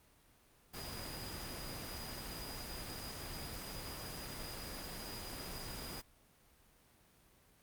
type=tone in noise; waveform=sine; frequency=4917 Hz; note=D#8; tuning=21 cents flat; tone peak=-50 dBFS; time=0.73-6.02 s; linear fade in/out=20 ms; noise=pink; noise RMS=-45 dBFS; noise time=0.73-6.02 s; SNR=-8 dB; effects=pink hiss -67 dBFS RMS until 7.62 s + Opus 32 kbps